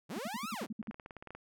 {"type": "linear two-way sweep", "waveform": "sawtooth", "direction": "up then down", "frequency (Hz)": [120, 1382, 120], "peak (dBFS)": -35, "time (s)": [0.09, 0.67], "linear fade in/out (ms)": 20, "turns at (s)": 0.5}
{"type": "tone bursts", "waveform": "sine", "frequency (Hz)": 218.6, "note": "A3", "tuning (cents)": -11, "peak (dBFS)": -36, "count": 9, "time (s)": [0.16, 0.907], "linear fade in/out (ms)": 5, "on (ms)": 27, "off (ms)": 63}
{"type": "clicks", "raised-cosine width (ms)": 0.5, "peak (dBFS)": -32, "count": 12, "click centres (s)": [0.828, 0.872, 0.911, 0.944, 0.998, 1.061, 1.108, 1.167, 1.225, 1.273, 1.306, 1.35]}
{"effects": []}